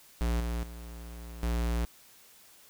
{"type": "tone with level steps", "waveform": "square", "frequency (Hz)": 58.5, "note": "A#1", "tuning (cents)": 7, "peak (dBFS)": [-27, -31, -42, -28], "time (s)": [0.21, 1.85], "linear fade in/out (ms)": 0, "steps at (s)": [0.4, 0.63, 1.43], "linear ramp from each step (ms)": 2, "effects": ["white hiss -57 dBFS RMS until 2.69 s"]}